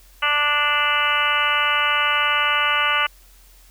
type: harmonic tone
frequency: 293.7 Hz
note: D4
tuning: in tune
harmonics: 2 / 3 / 4 / 5 / 6 / 7 / 8 / 9 / 10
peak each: -33 / -29 / -22 / -23 / -32 / -25 / -29 / -25 / -24 dBFS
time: 0.22-3.07 s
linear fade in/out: 10 ms
effects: added 44 Hz sine -48 dBFS peak until 3.7 s + white hiss -53 dBFS RMS until 3.7 s